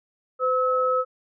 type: tone pair together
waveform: sine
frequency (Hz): 510.2 / 1292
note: C5 / E6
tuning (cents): -44 / -35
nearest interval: octave + major third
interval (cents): 1609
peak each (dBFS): -22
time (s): 0.39-1.05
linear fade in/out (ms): 50
effects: none